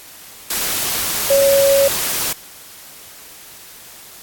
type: tone in noise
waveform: sine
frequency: 554.4 Hz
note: C#5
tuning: in tune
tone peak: -10 dBFS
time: 1.3-1.88 s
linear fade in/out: 5 ms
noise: white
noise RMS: -20 dBFS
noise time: 0.5-2.33 s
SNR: +7 dB
effects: white hiss -39 dBFS RMS until 4.22 s + AAC 64 kbps